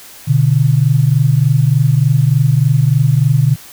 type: tone pair together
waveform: sine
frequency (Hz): 123.47 / 146.83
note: B2 / D3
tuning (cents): 0 / 0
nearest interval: minor third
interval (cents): 300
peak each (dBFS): -11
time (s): 0.27-3.56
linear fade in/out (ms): 20
effects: white hiss -37 dBFS RMS until 3.72 s